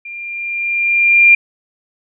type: tone with level ramp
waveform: sine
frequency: 2392 Hz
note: D7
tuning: 31 cents sharp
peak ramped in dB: -27 to -3 dBFS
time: 0.05-1.35 s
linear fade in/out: 5 ms
effects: none